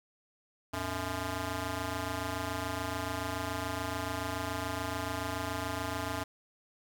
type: ring-modulated tone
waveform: 10% pulse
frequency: 185 Hz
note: F#3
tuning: in tune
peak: -22 dBFS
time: 0.73-6.24 s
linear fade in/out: 10 ms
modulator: 476 Hz
effects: none